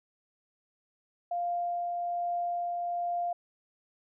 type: tone with tremolo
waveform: sine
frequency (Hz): 698.5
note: F5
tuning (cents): 0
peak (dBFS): -28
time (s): 1.31-3.33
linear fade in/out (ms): 5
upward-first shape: triangle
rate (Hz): 1.2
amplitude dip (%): 25
effects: none